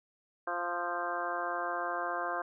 harmonic tone with a mistuned harmonic, 174.61 Hz, F3, in tune, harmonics 2 / 3 / 4 / 5 / 6 / 7 / 8 / 9, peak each -43 / -41 / -37 / -45 / -38 / -40 / -44 / -39 dBFS, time 0.47-2.42 s, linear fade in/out 5 ms, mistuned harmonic 8, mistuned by -29 cents, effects none

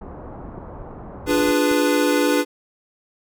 pink low-pass noise, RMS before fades -36 dBFS, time 0.01-1.52 s, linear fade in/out 5 ms, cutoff 1100 Hz, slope 24 dB/octave
clicks, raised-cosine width 3 ms, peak -23 dBFS, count 4, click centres 0.488 / 0.581 / 1.306 / 1.714 s
square chord, D diminished seventh, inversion none, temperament equal with one note detuned, 293.7 / 349.2 / 410.3 / 493.9 Hz, D4 / F4 / Ab4 / Cb5, 0 / 0 / -21 / 0 cents, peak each -20 / -25 / -25 / -22 dBFS, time 1.26-2.45 s, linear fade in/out 50 ms
effects none

